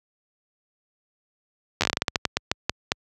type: slowing click train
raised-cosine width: 0.2 ms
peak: -3 dBFS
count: 16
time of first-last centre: 1.81-2.919 s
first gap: 11 ms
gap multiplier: 1.24
effects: high-pass 60 Hz 12 dB/octave